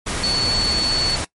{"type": "tone in noise", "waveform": "sine", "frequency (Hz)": 4435, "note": "C#8", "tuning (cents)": 0, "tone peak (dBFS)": -17, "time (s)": [0.23, 1.16], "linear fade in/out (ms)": 10, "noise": "pink", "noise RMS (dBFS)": -24, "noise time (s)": [0.06, 1.25], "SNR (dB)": 4, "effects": ["noise-tail reverb RT60 0.1 s tail -20 dB re dry", "MP3 48 kbps"]}